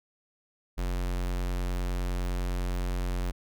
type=tone with notch filter; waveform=square; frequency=44.9 Hz; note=F1; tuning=49 cents sharp; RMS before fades=-30 dBFS; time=0.77-3.32 s; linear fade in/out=20 ms; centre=90 Hz; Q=1.8; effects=none